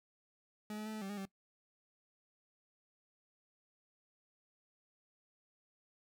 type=tone with pitch steps; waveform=40% pulse; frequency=211.6 / 213.6 / 217.5 / 216.1 / 194 / 205.1 / 193.9 Hz; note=G#3 / G#3 / A3 / A3 / G3 / G#3 / G3; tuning=+33 / +49 / -20 / -31 / -18 / -21 / -19 cents; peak=-40 dBFS; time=0.7-1.253 s; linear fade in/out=2 ms; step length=79 ms; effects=noise-tail reverb RT60 0.1 s tail -20 dB re dry